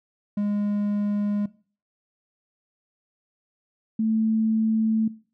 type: tone pair in turn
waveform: triangle / sine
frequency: 205.8 / 220.7 Hz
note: G#3 / A3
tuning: -16 / +5 cents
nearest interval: minor second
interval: 121 cents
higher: second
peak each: -20 dBFS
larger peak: neither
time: 0.37-1.46 / 3.99-5.08 s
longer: neither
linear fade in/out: 5 ms
effects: noise-tail reverb RT60 0.4 s tail -19 dB re dry